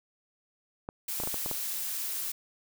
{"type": "clicks", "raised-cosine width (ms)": 1, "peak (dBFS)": -22, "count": 7, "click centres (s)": [0.889, 1.201, 1.236, 1.274, 1.343, 1.461, 1.513]}
{"type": "noise", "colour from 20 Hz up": "blue", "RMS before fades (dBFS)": -34, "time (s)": [1.08, 2.32], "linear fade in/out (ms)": 5}
{"effects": []}